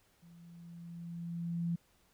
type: tone with level ramp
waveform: sine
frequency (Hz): 170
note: F3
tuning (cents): -46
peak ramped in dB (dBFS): -55 to -30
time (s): 0.22-1.76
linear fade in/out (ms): 10
effects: pink hiss -70 dBFS RMS until 2.13 s